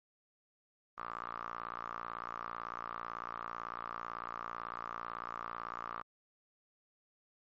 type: tone with band-pass filter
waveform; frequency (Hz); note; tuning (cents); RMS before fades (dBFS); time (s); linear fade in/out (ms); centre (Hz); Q
sawtooth; 58; A#1; -8; -43; 0.97-6.03; 20; 1200; 7.6
effects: MP3 32 kbps